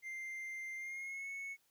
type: tone with pitch glide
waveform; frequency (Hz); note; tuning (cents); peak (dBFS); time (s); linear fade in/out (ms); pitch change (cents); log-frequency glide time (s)
triangle; 2093 to 2205; C7 to C#7; 0 to -10; -40; 0.02-1.57; 50; +90; 0.76-1.29
effects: white hiss -75 dBFS RMS until 1.7 s